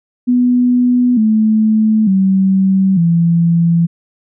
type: tone with pitch steps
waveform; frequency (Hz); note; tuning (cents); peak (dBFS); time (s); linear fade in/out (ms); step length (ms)
sine; 246.9 / 217.4 / 191.49 / 168.64; B3 / A3 / G3 / E3; 0 / -21 / -40 / +40; -8; 0.27-3.87; 20; 900
effects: none